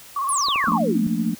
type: tone with vibrato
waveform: sine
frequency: 1108.7 Hz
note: C#6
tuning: in tune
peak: -21 dBFS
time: 0.16-0.78 s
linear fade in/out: 5 ms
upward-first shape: square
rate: 18 Hz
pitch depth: 56 cents each way
type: exponential sweep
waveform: sine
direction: down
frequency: 11175 to 162.2 Hz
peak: -21 dBFS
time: 0.29-1.07 s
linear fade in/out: 0 ms
type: clicks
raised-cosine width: 1 ms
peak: -20 dBFS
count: 5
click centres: 0.485 / 0.559 / 0.641 / 0.679 / 0.719 s
type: chord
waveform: sine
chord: Bb major seventh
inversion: second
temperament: equal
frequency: 174.61 / 220 / 233.1 / 293.7 Hz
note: F3 / A3 / Bb3 / D4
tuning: 0 / 0 / 0 / 0 cents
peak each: -26 / -23 / -25 / -29 dBFS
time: 0.67-1.35 s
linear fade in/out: 10 ms
effects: white hiss -44 dBFS RMS until 1.39 s